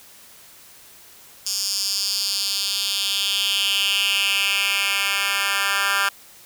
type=tone with high-pass filter sweep; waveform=10% pulse; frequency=198.4 Hz; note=G3; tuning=21 cents sharp; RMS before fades=-22 dBFS; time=1.46-6.09 s; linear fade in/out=5 ms; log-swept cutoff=5600 to 1600 Hz; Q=3.4; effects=white hiss -47 dBFS RMS until 6.45 s